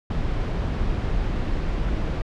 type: noise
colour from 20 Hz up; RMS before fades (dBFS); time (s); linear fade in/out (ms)
brown; -24; 0.1-2.22; 5
effects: low-pass 4000 Hz 12 dB/octave